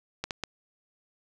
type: clicks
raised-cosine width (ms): 0.2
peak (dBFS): -14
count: 3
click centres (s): 0.24 / 0.308 / 0.437
effects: none